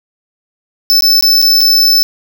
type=tone with dropouts; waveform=square; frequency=5274 Hz; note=E8; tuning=in tune; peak=-6 dBFS; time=0.9-2.03 s; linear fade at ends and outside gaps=0 ms; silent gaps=1.008-1.023 / 1.21-1.225 / 1.417-1.425 / 1.608-1.613 s; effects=none